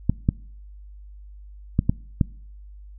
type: clicks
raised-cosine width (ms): 5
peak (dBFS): -5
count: 5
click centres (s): 0.096 / 0.289 / 1.791 / 1.895 / 2.212
effects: noise-tail reverb RT60 0.6 s tail -24 dB re dry + added 50 Hz sine -40 dBFS peak until 2.98 s